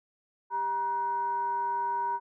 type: tone with frequency modulation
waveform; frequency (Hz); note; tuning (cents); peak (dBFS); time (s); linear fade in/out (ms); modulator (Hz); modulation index
sine; 950; A#5; +33; -27; 0.5-2.2; 50; 553; 0.31
effects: none